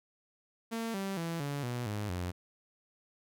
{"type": "tone with pitch steps", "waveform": "sawtooth", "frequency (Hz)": [227.7, 194.82, 166.69, 142.62, 122.02, 104.4, 89.32], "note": ["A#3", "G3", "E3", "C#3", "B2", "G#2", "F2"], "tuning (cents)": [-40, -10, 20, 50, -20, 10, 39], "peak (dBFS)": -30, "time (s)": [0.71, 2.32], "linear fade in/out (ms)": 20, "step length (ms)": 230, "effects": []}